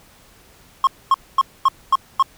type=tone bursts; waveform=triangle; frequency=1077 Hz; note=C6; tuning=50 cents sharp; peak=-8 dBFS; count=6; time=0.84-2.226 s; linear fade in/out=2 ms; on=31 ms; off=240 ms; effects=pink hiss -50 dBFS RMS until 2.37 s